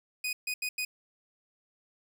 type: tone bursts at uneven times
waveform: sawtooth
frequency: 2489 Hz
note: D#7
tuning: in tune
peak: -27 dBFS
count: 4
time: 0.24-0.33 / 0.47-0.54 / 0.62-0.69 / 0.78-0.85 s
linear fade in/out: 5 ms
effects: none